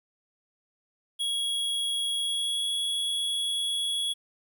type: tone with pitch glide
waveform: square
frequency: 3322 to 3353 Hz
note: G#7 to G#7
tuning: 0 to +16 cents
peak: -27 dBFS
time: 1.19-4.14 s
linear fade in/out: 20 ms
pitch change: +16 cents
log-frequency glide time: 2.18-2.7 s
effects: 11-bit